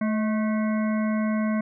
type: harmonic tone with a mistuned harmonic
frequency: 217.5 Hz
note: A3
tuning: 20 cents flat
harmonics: 1 / 3 / 5 / 7 / 9 / 10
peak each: -22 / -32 / -36 / -39 / -41 / -42 dBFS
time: 0.01-1.61 s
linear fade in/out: 5 ms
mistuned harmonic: 3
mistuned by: -42 cents
effects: none